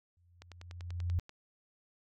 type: tone with exponential growth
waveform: sine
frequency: 87.31 Hz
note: F2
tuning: in tune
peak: -27 dBFS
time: 0.17-1.19 s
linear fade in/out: 0 ms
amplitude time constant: 220 ms
type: click train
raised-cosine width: 0.2 ms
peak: -32 dBFS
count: 10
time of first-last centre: 0.42-1.294 s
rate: 10.3 Hz
effects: none